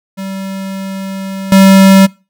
square tone with level steps, 193.1 Hz, G3, 26 cents flat, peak -20 / -3 dBFS, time 0.17-2.07 s, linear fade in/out 20 ms, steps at 1.52 s, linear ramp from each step 2 ms, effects noise-tail reverb RT60 0.3 s tail -23 dB re dry

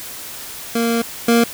25% pulse tone pair in turn, 231.9 / 233.6 Hz, A#3 / A#3, -9 / +4 cents, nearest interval unison, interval 13 cents, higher second, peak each -12 / -7 dBFS, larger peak second, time 0.75-1.02 / 1.28-1.44 s, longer first, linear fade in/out 5 ms, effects white hiss -32 dBFS RMS until 1.53 s

